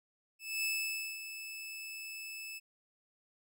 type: tone with ADSR envelope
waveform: sawtooth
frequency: 2619 Hz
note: E7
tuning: 12 cents flat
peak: -28 dBFS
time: 0.39-2.6 s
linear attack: 250 ms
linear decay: 540 ms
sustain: -11 dB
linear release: 28 ms
effects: none